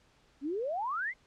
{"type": "exponential sweep", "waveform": "sine", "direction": "up", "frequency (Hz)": [261.6, 2179], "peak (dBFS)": -31, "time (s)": [0.41, 1.14], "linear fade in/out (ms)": 50, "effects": ["pink hiss -66 dBFS RMS until 1.26 s", "low-pass 6000 Hz 12 dB/octave"]}